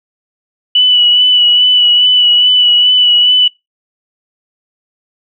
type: tone with vibrato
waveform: sine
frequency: 2960 Hz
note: F#7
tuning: in tune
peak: -5 dBFS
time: 0.75-3.48 s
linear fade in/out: 5 ms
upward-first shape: sine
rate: 2.4 Hz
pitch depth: 23 cents each way
effects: noise-tail reverb RT60 0.2 s tail -24 dB re dry